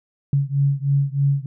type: beating tone pair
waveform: sine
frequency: 138.59 / 141.79 Hz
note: C#3 / C#3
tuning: 0 / +40 cents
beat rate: 3.2 Hz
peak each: -19 / -20 dBFS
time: 0.33-1.46 s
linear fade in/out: 2 ms
effects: none